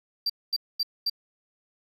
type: tone bursts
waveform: triangle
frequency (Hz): 4699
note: D8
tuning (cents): 0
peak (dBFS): -22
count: 4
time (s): 0.26-1.098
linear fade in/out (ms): 5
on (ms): 37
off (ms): 230
effects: none